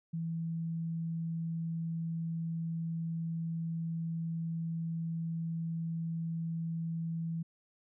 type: tone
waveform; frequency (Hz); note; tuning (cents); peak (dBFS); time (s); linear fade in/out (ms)
sine; 164.81; E3; 0; -33; 0.13-7.43; 10
effects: none